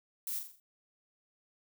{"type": "noise with echo", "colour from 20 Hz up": "violet", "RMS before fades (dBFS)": -37, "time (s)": [0.27, 0.39], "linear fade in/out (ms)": 2, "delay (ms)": 42, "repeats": 5, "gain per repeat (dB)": -6, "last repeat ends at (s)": 0.6, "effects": []}